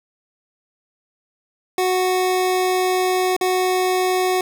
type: tone with dropouts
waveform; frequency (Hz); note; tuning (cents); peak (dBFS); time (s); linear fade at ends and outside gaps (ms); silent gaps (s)
25% pulse; 368.9; F#4; -5; -13; 1.78-4.41; 2; 3.365-3.411
effects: none